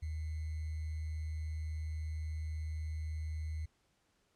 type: tone with sample-and-hold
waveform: sine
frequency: 78.2 Hz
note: D#2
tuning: 9 cents sharp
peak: -36 dBFS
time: 0.02-3.66 s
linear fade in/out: 10 ms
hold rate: 2100 Hz
effects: pink hiss -75 dBFS RMS until 4.35 s + low-pass 9000 Hz 12 dB/octave